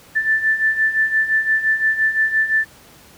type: beating tone pair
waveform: sine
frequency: 1760 / 1765.8 Hz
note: A6 / A6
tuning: 0 / +6 cents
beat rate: 5.8 Hz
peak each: -21 / -16 dBFS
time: 0.15-2.65 s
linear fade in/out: 20 ms
effects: pink hiss -46 dBFS RMS until 3.17 s + high-pass 60 Hz 12 dB/octave